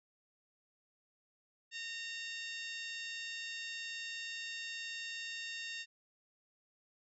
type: harmonic tone with a mistuned harmonic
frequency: 919 Hz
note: A#5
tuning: 25 cents flat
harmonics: 2 / 3 / 4 / 5 / 6 / 7 / 8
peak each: -46 / -45 / -47 / -52 / -52 / -57 / -57 dBFS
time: 1.71-5.86 s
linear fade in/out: 50 ms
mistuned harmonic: 6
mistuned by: -39 cents
effects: none

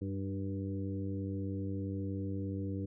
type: harmonic tone with a mistuned harmonic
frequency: 96.8 Hz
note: G2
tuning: 21 cents flat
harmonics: 1 / 2 / 3 / 4 / 5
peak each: -37 / -41 / -40 / -48 / -47 dBFS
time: 0.01-2.86 s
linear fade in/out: 10 ms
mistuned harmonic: 3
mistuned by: +28 cents
effects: none

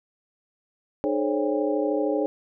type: tone cluster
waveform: sine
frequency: 302.9 / 425.4 / 529 / 562 / 804 Hz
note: D#4 / G#4 / C5 / C#5 / G5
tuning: -46 / +42 / +19 / +24 / +44 cents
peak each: -26 / -27 / -29 / -28 / -34 dBFS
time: 1.04-2.26 s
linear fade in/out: 0 ms
effects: none

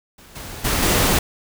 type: noise with level steps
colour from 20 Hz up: pink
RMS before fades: -45 / -34 / -20 / -17 dBFS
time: 0.18-1.19 s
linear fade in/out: 5 ms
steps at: 0.35 / 0.64 / 0.82 s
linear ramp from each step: 10 ms
effects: none

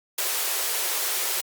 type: high-pass noise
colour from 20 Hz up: white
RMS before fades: -26 dBFS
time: 0.18-1.41 s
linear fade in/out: 5 ms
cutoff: 340 Hz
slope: 96 dB/octave
effects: Opus 48 kbps

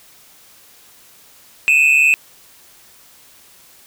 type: tone pair together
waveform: triangle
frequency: 2500 / 2644 Hz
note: D#7 / E7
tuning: +8 / +5 cents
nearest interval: minor second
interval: 97 cents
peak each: -10 dBFS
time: 1.68-2.14 s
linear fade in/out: 0 ms
effects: tanh soft clip ceiling -3 dBFS + white hiss -47 dBFS RMS until 3.86 s

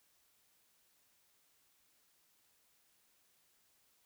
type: silence
effects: white hiss -73 dBFS RMS until 4.05 s

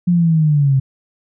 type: linear sweep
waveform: sine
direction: down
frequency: 178.5 to 131.5 Hz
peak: -10 dBFS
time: 0.07-0.8 s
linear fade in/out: 10 ms
effects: none

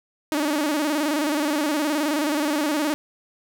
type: tone with vibrato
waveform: sawtooth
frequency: 297.9 Hz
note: D4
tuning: 25 cents sharp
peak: -17 dBFS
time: 0.32-2.94 s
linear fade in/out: 0 ms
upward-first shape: square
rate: 19 Hz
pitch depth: 78 cents each way
effects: none

